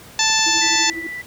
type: harmonic tone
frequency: 880 Hz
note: A5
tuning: in tune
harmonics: 1 / 2 / 3 / 4 / 5 / 6 / 7 / 8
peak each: -23 / -23 / -23 / -23 / -23 / -23 / -23 / -23 dBFS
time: 0.19-0.9 s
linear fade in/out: 2 ms
type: click train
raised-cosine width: 1 ms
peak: -24 dBFS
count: 7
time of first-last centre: 0.21-0.755 s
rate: 11 Hz
type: tone with tremolo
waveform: sine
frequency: 329.6 Hz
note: E4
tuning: in tune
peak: -25 dBFS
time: 0.46-1.07 s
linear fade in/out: 5 ms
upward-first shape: triangle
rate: 12 Hz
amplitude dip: 95%
type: tone with vibrato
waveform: sine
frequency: 1975.5 Hz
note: B6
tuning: in tune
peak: -27 dBFS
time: 0.61-1.22 s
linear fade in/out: 10 ms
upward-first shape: triangle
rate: 19 Hz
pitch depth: 13 cents each way
effects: pink hiss -42 dBFS RMS until 1.26 s + high-pass 60 Hz 12 dB/octave